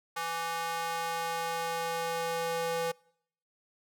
square tone with high-pass filter sweep, 166.4 Hz, E3, 17 cents sharp, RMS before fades -33 dBFS, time 0.16-2.92 s, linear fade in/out 10 ms, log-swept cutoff 970 to 520 Hz, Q 1.9, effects noise-tail reverb RT60 0.7 s tail -26 dB re dry

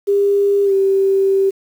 sine tone with pitch glide, 401.6 to 389 Hz, G4 to G4, +42 to -13 cents, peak -11 dBFS, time 0.07-1.51 s, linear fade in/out 20 ms, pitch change -55 cents, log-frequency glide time 0.64-0.73 s, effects 7-bit

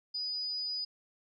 sine tone, 4953 Hz, D#8, 9 cents flat, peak -33 dBFS, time 0.14-0.85 s, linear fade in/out 10 ms, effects none

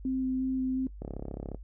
sine tone with vibrato, 260 Hz, C4, 11 cents flat, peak -27 dBFS, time 0.05-0.87 s, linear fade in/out 2 ms, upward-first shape square, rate 2.8 Hz, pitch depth 8 cents each way
click train, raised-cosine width 2 ms, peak -24 dBFS, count 19, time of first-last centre 1.02-1.546 s, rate 34.2 Hz
effects noise-tail reverb RT60 0.1 s tail -19 dB re dry + added 50 Hz sine -42 dBFS peak until 1.63 s

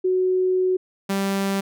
sine / sawtooth tone pair in turn, 370.2 / 196.11 Hz, F#4 / G3, +1 / +1 cents, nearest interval major seventh, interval 1100 cents, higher first, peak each -17 dBFS, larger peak neither, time 0.04-0.77 / 1.09-1.61 s, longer first, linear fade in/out 10 ms, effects none

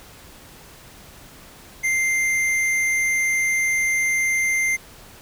sine tone with hard clipping, 2093 Hz, C7, in tune, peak -20 dBFS, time 1.83-4.77 s, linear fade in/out 20 ms, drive 11 dB, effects pink hiss -45 dBFS RMS until 5.21 s

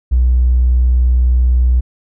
triangle tone, 61.8 Hz, B1, 2 cents sharp, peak -4 dBFS, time 0.11-1.81 s, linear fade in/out 20 ms, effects tanh soft clip ceiling -6 dBFS

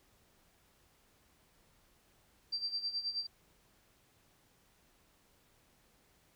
sine tone with tremolo, 4699 Hz, D8, in tune, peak -32 dBFS, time 2.52-3.27 s, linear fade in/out 10 ms, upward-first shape sine, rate 9.4 Hz, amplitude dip 75%, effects pink hiss -69 dBFS RMS until 6.35 s

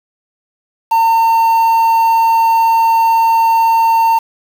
triangle tone with quantisation, 909 Hz, A#5, 44 cents flat, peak -6 dBFS, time 0.91-4.19 s, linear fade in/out 10 ms, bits 5, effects none

